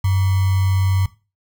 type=tone with sample-and-hold; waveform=sine; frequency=95.2 Hz; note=F#2; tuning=50 cents sharp; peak=-14 dBFS; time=0.04-1.06 s; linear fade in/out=5 ms; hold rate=1050 Hz; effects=noise-tail reverb RT60 0.3 s tail -17 dB re dry